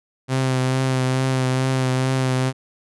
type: tone with vibrato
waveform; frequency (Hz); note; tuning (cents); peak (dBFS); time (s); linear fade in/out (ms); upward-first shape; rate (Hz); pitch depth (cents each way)
sawtooth; 130.3; C3; -7; -14; 0.28-2.53; 50; triangle; 2.3; 25
effects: resampled to 24000 Hz